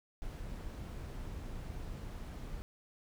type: noise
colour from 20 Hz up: brown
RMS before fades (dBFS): -43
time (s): 0.22-2.62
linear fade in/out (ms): 0
effects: none